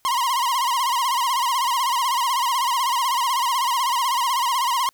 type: tone with vibrato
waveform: 45% pulse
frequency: 1009 Hz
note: B5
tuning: 37 cents sharp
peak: -19 dBFS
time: 0.05-4.89 s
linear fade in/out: 0 ms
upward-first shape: sine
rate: 16 Hz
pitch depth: 130 cents each way
effects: white hiss -63 dBFS RMS until 4.93 s